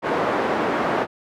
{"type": "band-pass noise", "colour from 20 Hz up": "pink", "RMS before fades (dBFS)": -22, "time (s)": [0.02, 1.07], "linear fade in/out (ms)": 50, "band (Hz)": [310, 1300], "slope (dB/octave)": 12, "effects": []}